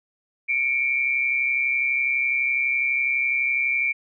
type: tone pair together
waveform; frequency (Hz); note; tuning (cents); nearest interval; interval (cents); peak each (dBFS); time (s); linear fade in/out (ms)
sine; 2217 / 2349; C#7 / D7; 0 / 0; minor second; 100; -25 / -21; 0.48-3.93; 20
effects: none